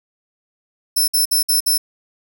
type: tone bursts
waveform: 10% pulse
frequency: 5310 Hz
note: E8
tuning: 12 cents sharp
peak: -8 dBFS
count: 5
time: 0.96-1.78 s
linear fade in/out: 10 ms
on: 120 ms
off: 55 ms
effects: none